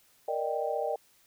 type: chord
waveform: sine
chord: Eb major seventh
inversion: second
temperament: equal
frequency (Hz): 466.2 / 587.3 / 622.3 / 784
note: Bb4 / D5 / Eb5 / G5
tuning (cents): 0 / 0 / 0 / 0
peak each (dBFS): -34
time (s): 0.28-0.96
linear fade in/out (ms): 5
effects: white hiss -64 dBFS RMS until 1.26 s